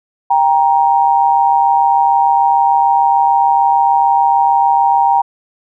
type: tone pair together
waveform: sine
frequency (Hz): 791 / 937.7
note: G5 / A#5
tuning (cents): +15 / +10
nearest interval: minor third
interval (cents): 295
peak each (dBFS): -11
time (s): 0.3-5.22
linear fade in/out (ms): 10
effects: none